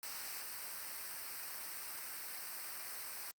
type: noise with comb filter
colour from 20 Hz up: white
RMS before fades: -45 dBFS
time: 0.03-3.31 s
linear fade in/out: 0 ms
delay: 0.29 ms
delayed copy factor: -0.65
effects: Opus 48 kbps